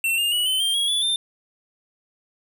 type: tone with pitch steps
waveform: square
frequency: 2704 / 2816 / 2932 / 3053 / 3179 / 3310 / 3446 / 3589 Hz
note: E7 / F7 / F#7 / G7 / G7 / G#7 / A7 / A7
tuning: +43 / +14 / -16 / -46 / +24 / -6 / -37 / +34 cents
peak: -20 dBFS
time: 0.04-1.16 s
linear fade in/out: 2 ms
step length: 140 ms
effects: none